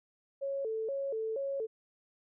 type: tone with vibrato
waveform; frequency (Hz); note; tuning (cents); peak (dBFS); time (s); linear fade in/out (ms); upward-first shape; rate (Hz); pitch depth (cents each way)
sine; 493.9; B4; 0; -32; 0.41-1.67; 20; square; 2.1; 190
effects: none